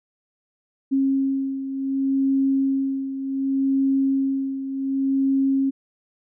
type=beating tone pair; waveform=sine; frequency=270.4 / 271.07 Hz; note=C#4 / C#4; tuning=-43 / -39 cents; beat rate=0.67 Hz; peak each=-20 / -26 dBFS; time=0.91-5.71 s; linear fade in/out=20 ms; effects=none